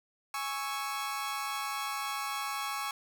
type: chord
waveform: sawtooth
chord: C# minor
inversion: second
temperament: equal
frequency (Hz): 830.6 / 1108.7 / 1318.5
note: G#5 / C#6 / E6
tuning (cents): 0 / 0 / 0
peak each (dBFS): -35 / -32 / -37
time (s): 0.34-2.91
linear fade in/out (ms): 2
effects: none